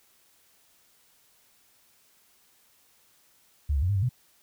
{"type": "tone with pitch steps", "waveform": "sine", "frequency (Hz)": [72.8, 68.3, 89.7, 101.5, 95.9, 124.3], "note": ["D2", "C#2", "F2", "G#2", "G2", "B2"], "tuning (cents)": [-15, -25, 47, -39, -37, 12], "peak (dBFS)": -22, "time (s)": [3.69, 4.092], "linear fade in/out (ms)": 10, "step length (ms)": 67, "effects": ["white hiss -63 dBFS RMS until 4.42 s"]}